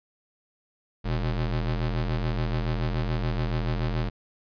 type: ring-modulated tone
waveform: 35% pulse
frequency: 82.41 Hz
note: E2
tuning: in tune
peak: -20 dBFS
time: 1.04-4.1 s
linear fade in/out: 20 ms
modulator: 37.7 Hz
effects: resampled to 11025 Hz